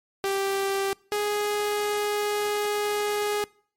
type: tone pair in turn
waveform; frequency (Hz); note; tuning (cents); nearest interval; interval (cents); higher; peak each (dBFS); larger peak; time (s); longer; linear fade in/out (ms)
sawtooth; 392 / 415.3; G4 / G#4; 0 / 0; minor second; 100; second; -20; neither; 0.24-0.93 / 1.12-3.44; second; 0
effects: noise-tail reverb RT60 0.5 s tail -24 dB re dry + MP3 64 kbps